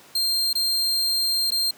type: tone with dropouts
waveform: 40% pulse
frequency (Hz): 4186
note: C8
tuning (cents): 0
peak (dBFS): -19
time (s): 0.15-1.71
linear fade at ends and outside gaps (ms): 5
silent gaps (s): 0.531-0.552 / 1.506-1.518
effects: pink hiss -49 dBFS RMS until 1.77 s + high-pass 200 Hz 12 dB/octave